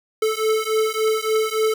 square beating tone pair, 435.5 / 439 Hz, A4 / A4, -18 / -4 cents, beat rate 3.5 Hz, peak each -22 dBFS, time 0.22-1.74 s, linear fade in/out 5 ms, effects none

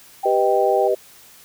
sine tone, 784 Hz, G5, in tune, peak -20 dBFS, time 0.23-0.88 s, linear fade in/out 10 ms
sine chord, G augmented, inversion none, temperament equal, 392 / 493.9 / 622.3 Hz, G4 / B4 / D#5, 0 / 0 / 0 cents, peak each -20 dBFS, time 0.25-0.95 s, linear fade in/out 10 ms
effects white hiss -47 dBFS RMS until 1.44 s

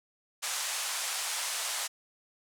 white band-pass noise, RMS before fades -34 dBFS, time 0.42-1.88 s, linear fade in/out 20 ms, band 640 to 10000 Hz, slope 24 dB/octave, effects none

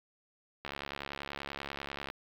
click train, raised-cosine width 0.3 ms, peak -22 dBFS, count 103, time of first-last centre 0.65-2.101 s, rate 70.3 Hz, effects low-pass 5000 Hz 12 dB/octave + 8-bit

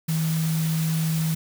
sine tone in noise, 160.1 Hz, D#3, 50 cents sharp, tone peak -21 dBFS, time 0.08-1.35 s, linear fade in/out 10 ms, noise white, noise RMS -34 dBFS, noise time 0.08-1.35 s, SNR +10 dB, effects none

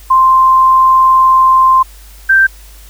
sine tone pair in turn, 1046.5 / 1568 Hz, C6 / G6, 0 / 0 cents, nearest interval perfect fifth, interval 700 cents, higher second, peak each -4 dBFS, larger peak neither, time 0.1-1.83 / 2.29-2.47 s, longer first, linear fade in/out 10 ms, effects added 50 Hz sine -34 dBFS peak until 2.89 s + white hiss -41 dBFS RMS until 2.89 s

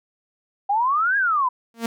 sine exponential two-way sweep, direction up then down, 780 to 1665 to 974 Hz, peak -17 dBFS, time 0.69-1.49 s, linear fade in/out 10 ms, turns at 1.17 s
sawtooth tone with exponential growth, 230.2 Hz, A#3, 22 cents flat, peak -15 dBFS, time 1.74-1.86 s, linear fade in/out 2 ms, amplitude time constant 26 ms
effects none

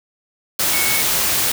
sine tone in noise, 2213 Hz, C#7, 3 cents flat, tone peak -22 dBFS, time 0.73-1.02 s, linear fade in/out 5 ms, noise white, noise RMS -18 dBFS, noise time 0.59-1.52 s, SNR -7 dB, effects none

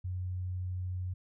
sine tone, 91.3 Hz, F#2, 23 cents flat, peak -33 dBFS, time 0.04-1.14 s, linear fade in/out 10 ms, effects none

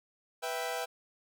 sawtooth chord, E minor, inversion second, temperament equal, 493.9 / 659.3 / 784 Hz, B4 / E5 / G5, 0 / 0 / 0 cents, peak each -34 dBFS, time 0.42-0.86 s, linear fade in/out 20 ms, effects none

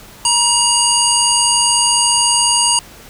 harmonic tone with a mistuned harmonic, 950 Hz, A#5, 33 cents sharp, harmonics 1 / 3 / 5 / 7 / 9 / 10, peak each -18 / -18 / -18 / -18 / -18 / -18 dBFS, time 0.25-2.79 s, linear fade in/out 2 ms, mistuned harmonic 9, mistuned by -46 cents, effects pink hiss -39 dBFS RMS until 3.09 s

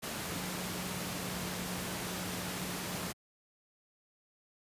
sine tone in noise, 180.8 Hz, F#3, 40 cents flat, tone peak -42 dBFS, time 0.25-3.09 s, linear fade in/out 20 ms, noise pink, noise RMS -38 dBFS, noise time 0.02-3.13 s, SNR -7 dB, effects high-pass 100 Hz 12 dB/octave + resampled to 32000 Hz

